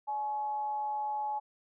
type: tone with frequency modulation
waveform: sine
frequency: 846 Hz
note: G#5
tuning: 32 cents sharp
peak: -31 dBFS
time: 0.07-1.4 s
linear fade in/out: 20 ms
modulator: 257 Hz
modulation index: 0.22
effects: none